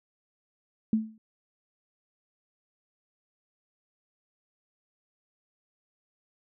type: tone with exponential decay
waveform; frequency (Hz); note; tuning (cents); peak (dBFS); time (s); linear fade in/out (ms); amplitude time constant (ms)
sine; 219.4; A3; -5; -18; 0.93-1.18; 2; 54
effects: none